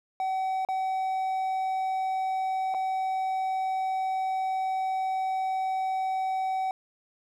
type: tone with dropouts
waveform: triangle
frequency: 759 Hz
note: F#5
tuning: 44 cents sharp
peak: -24 dBFS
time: 0.2-6.71 s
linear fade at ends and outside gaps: 1 ms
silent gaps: 0.65-0.687 / 2.741-2.746 s
effects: none